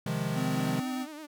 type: chord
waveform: square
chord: F minor seventh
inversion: second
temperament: equal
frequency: 130.81 / 155.56 / 174.61 / 207.7 Hz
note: C3 / Eb3 / F3 / Ab3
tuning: 0 / 0 / 0 / 0 cents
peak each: -36 / -34 / -36 / -36 dBFS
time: 0.06-0.8 s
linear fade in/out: 5 ms
type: tone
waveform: square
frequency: 256.3 Hz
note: C4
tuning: 36 cents flat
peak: -32 dBFS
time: 0.34-1.07 s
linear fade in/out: 50 ms
type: tone with vibrato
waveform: sawtooth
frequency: 303.9 Hz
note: D#4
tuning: 41 cents flat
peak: -37 dBFS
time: 0.54-1.27 s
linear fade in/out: 20 ms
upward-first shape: sine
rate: 9.4 Hz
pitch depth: 71 cents each way
effects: none